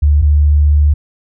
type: tone pair in turn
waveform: sine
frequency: 73.42 / 73.79 Hz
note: D2 / D2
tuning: 0 / +9 cents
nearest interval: unison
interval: 9 cents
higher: second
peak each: -6 dBFS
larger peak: neither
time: 0.02-0.22 / 0.22-0.94 s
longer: second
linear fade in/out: 10 ms
effects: none